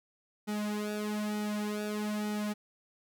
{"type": "tone with flanger", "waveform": "sawtooth", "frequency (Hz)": 210, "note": "G#3", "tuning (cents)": 19, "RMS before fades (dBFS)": -34, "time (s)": [0.47, 2.54], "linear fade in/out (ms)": 20, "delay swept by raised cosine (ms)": [1.8, 3.8], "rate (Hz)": 1.1, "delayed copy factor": -0.9, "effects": []}